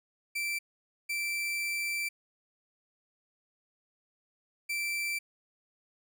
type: tone bursts at uneven times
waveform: 40% pulse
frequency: 2339 Hz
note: D7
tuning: 8 cents flat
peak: -30 dBFS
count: 3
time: 0.35-0.59 / 1.09-2.09 / 4.69-5.19 s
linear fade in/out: 10 ms
effects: none